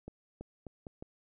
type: accelerating click train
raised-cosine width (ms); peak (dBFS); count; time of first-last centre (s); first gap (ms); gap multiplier
2; -30; 5; 0.08-1.025; 330; 0.78
effects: none